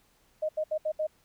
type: tone bursts at uneven times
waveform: sine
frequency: 620 Hz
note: D#5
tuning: 6 cents flat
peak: -26 dBFS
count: 5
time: 0.42-0.49 / 0.57-0.64 / 0.71-0.78 / 0.85-0.92 / 0.99-1.07 s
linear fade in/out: 10 ms
effects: pink hiss -66 dBFS RMS until 1.24 s